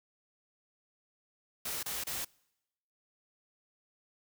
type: noise bursts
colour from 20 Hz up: white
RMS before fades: -37 dBFS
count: 3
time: 1.65-2.248 s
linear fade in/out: 5 ms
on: 180 ms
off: 29 ms
effects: noise-tail reverb RT60 0.9 s tail -26 dB re dry